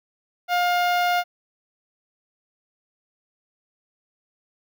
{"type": "tone with notch filter", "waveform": "sawtooth", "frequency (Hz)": 709, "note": "F5", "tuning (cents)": 26, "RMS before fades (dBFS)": -21, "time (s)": [0.48, 1.24], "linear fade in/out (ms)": 50, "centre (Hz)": 8400, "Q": 0.51, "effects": []}